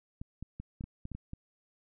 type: clicks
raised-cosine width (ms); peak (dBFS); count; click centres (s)
5; -28; 9; 0.215 / 0.426 / 0.6 / 0.809 / 0.84 / 1.054 / 1.117 / 1.15 / 1.334
effects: none